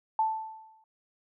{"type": "tone with exponential decay", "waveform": "sine", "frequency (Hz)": 880, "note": "A5", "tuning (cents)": 0, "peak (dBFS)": -21, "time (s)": [0.19, 0.84], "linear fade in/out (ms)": 2, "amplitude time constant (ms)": 140, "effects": []}